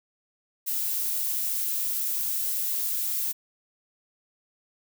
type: noise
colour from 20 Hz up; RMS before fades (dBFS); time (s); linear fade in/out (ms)
violet; -28; 0.66-3.33; 20
effects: none